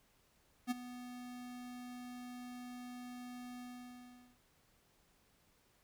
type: tone with ADSR envelope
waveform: square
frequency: 246.9 Hz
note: B3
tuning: in tune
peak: -32 dBFS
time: 0.67-4.39 s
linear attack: 40 ms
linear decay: 19 ms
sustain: -15 dB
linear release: 790 ms
effects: pink hiss -72 dBFS RMS until 5.83 s